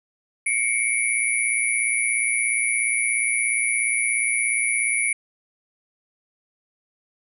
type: tone cluster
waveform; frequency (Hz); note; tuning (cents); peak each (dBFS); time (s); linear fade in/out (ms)
sine; 2178 / 2295 / 9810; C#7 / D7 / D#9; -31 / -40 / -26; -24; 0.46-5.13; 5
effects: none